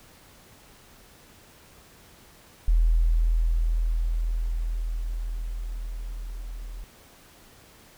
sine tone with level ramp, 41.01 Hz, E1, 8 cents flat, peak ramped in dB -16 to -34 dBFS, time 2.68-6.84 s, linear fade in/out 0 ms, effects pink hiss -53 dBFS RMS until 7.97 s

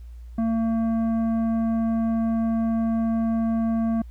sine tone with tanh clipping, 226.4 Hz, A3, 50 cents sharp, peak -22 dBFS, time 0.38-4.02 s, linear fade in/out 5 ms, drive 10 dB, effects added 59 Hz sine -37 dBFS peak until 4.1 s + pink hiss -65 dBFS RMS until 4.1 s

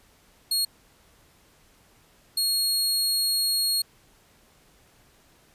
sawtooth tone bursts at uneven times, 4300 Hz, C8, 47 cents sharp, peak -19 dBFS, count 2, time 0.51-0.65 / 2.37-3.82 s, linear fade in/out 5 ms, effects pink hiss -59 dBFS RMS until 5.54 s + resampled to 32000 Hz

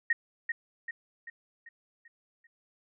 sine tone with echo, 1864.7 Hz, A#6, in tune, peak -22 dBFS, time 0.1-0.13 s, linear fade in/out 5 ms, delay 390 ms, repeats 6, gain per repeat -6 dB, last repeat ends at 2.47 s, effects none

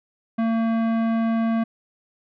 sine tone with tanh clipping, 226.8 Hz, A#3, 47 cents flat, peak -21 dBFS, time 0.38-1.64 s, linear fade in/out 10 ms, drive 16 dB, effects none

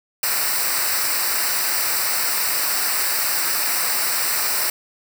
white noise with comb filter, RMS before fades -21 dBFS, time 0.23-4.7 s, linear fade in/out 2 ms, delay 0.3 ms, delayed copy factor -0.8, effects none

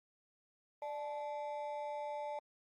triangle ring-modulated tone, 730 Hz, F#5, 24 cents flat, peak -34 dBFS, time 0.82-2.39 s, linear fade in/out 2 ms, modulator 138 Hz, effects Opus 32 kbps

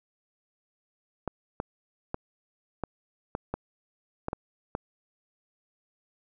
clicks, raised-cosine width 1 ms, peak -16 dBFS, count 9, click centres 1.277 / 1.601 / 2.144 / 2.837 / 3.351 / 3.54 / 4.284 / 4.331 / 4.751 s, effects none

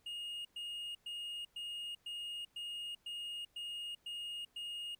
triangle tone bursts, 2854 Hz, F7, 37 cents sharp, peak -39 dBFS, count 10, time 0.06-4.95 s, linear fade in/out 5 ms, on 390 ms, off 110 ms, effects pink hiss -74 dBFS RMS until 4.99 s

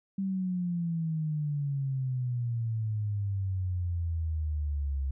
sine exponential sweep, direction down, 196 to 66.9 Hz, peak -28 dBFS, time 0.18-5.11 s, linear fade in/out 5 ms, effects none

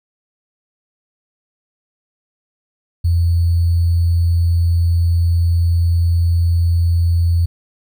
sine tone with sample-and-hold, 85.1 Hz, F2, 44 cents flat, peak -11 dBFS, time 3.04-7.46 s, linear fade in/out 10 ms, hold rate 4410 Hz, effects none

